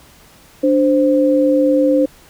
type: tone pair together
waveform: sine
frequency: 293.3 / 522 Hz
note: D4 / C5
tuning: -2 / -4 cents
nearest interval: minor seventh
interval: 998 cents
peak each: -13 dBFS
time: 0.63-2.06 s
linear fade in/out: 10 ms
effects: pink hiss -46 dBFS RMS until 2.29 s